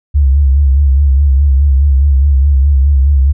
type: tone with vibrato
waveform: sine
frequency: 69.3 Hz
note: C#2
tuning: in tune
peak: -5 dBFS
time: 0.14-3.33 s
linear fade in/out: 20 ms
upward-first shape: sine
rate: 4.8 Hz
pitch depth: 83 cents each way
effects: none